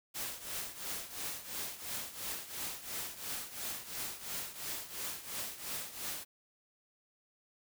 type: noise with tremolo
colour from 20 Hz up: white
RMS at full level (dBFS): -38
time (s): 0.14-6.25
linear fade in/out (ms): 20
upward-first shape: triangle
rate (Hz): 2.9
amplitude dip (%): 80
effects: none